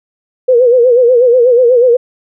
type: tone with vibrato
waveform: sine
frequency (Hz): 490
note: B4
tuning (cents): -14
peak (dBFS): -4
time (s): 0.48-1.97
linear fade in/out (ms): 10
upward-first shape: sine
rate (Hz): 8.2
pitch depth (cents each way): 93
effects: none